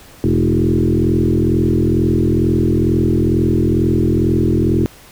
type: tone with frequency modulation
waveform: sine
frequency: 220 Hz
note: A3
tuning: in tune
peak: -11 dBFS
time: 0.24-4.86 s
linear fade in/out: 0 ms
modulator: 42.2 Hz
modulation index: 3.8
effects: pink hiss -42 dBFS RMS until 5.11 s